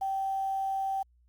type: tone with quantisation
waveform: sine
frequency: 776 Hz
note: G5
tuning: 18 cents flat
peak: -28 dBFS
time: 0.01-1.03 s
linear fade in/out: 10 ms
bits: 9
effects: added 60 Hz sine -61 dBFS peak until 1.28 s + Opus 48 kbps